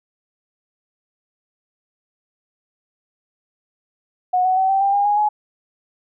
sine tone with pitch steps, 731 / 745.9 / 761.2 / 776.7 / 792.6 / 808.8 / 825.3 / 842.1 Hz, F#5 / F#5 / F#5 / G5 / G5 / G#5 / G#5 / G#5, -21 / +14 / +49 / -16 / +19 / -46 / -11 / +24 cents, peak -14 dBFS, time 4.33-5.29 s, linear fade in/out 10 ms, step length 120 ms, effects none

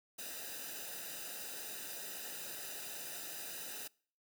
white noise with comb filter, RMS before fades -45 dBFS, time 0.18-3.88 s, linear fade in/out 10 ms, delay 0.91 ms, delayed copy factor -0.8, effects noise-tail reverb RT60 0.5 s tail -25 dB re dry

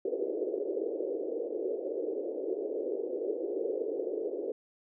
pink band-pass noise, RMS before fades -34 dBFS, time 0.05-4.52 s, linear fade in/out 5 ms, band 350 to 510 Hz, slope 48 dB/octave, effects none

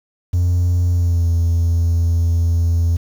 triangle tone with pitch glide, 88.1 to 84.32 Hz, F2 to E2, +16 to +40 cents, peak -10 dBFS, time 0.33-2.97 s, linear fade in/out 10 ms, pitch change -76 cents, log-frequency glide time 0.89-1.28 s, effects tanh soft clip ceiling -7 dBFS + 7-bit

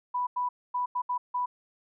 sine tone bursts at uneven times, 987.8 Hz, B5, in tune, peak -26 dBFS, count 6, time 0.14-0.27 / 0.36-0.49 / 0.74-0.86 / 0.95-1.02 / 1.09-1.18 / 1.34-1.46 s, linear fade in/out 10 ms, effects none

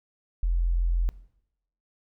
sine tone, 43 Hz, F1, 26 cents flat, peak -21 dBFS, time 0.43-1.09 s, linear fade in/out 0 ms, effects noise-tail reverb RT60 0.8 s tail -19 dB re dry

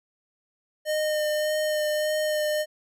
square tone with vibrato, 610 Hz, D#5, 34 cents flat, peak -24 dBFS, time 0.85-2.66 s, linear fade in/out 50 ms, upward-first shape sine, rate 1.7 Hz, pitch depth 14 cents each way, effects none

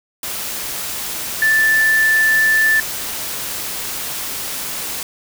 sine tone in noise, 1760 Hz, A6, in tune, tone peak -11 dBFS, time 1.42-2.8 s, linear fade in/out 2 ms, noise white, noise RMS -25 dBFS, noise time 0.23-5.03 s, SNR +11 dB, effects none

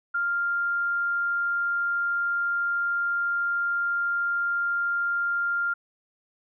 sine tone, 1396.9 Hz, F6, in tune, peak -23 dBFS, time 0.14-5.74 s, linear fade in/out 10 ms, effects none

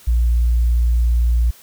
sine tone, 58.8 Hz, A#1, 16 cents sharp, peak -11 dBFS, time 0.07-1.51 s, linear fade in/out 10 ms, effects tanh soft clip ceiling -9 dBFS + white hiss -46 dBFS RMS until 1.62 s

